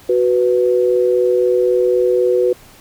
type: tone pair together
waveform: sine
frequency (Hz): 370 / 493.9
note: F#4 / B4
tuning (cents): 0 / 0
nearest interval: perfect fourth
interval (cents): 500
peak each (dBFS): -14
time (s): 0.09-2.53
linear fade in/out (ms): 5
effects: pink hiss -44 dBFS RMS until 2.8 s